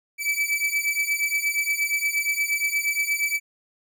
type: beating tone pair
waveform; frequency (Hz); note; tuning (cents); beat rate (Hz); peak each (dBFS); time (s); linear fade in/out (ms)
45% pulse; 2300 / 2308.5; D7 / D7; -37 / -30; 8.5; -25; 0.18-3.4; 50
effects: none